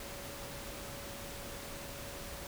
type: tone in noise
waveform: sine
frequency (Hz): 563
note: C#5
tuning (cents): +27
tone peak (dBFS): -51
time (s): 0-2.47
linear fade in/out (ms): 2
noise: pink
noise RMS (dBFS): -45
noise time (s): 0-2.47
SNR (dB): -9
effects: none